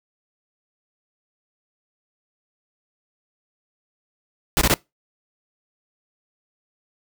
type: noise bursts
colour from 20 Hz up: pink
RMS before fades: -17 dBFS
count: 3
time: 4.57-4.74 s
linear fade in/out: 0 ms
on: 42 ms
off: 22 ms
effects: noise-tail reverb RT60 0.2 s tail -23 dB re dry